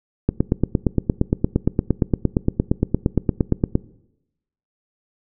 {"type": "click train", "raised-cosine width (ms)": 3, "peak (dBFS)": -3, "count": 31, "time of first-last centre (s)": [0.29, 3.754], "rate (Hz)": 8.66, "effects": ["noise-tail reverb RT60 0.9 s tail -21 dB re dry"]}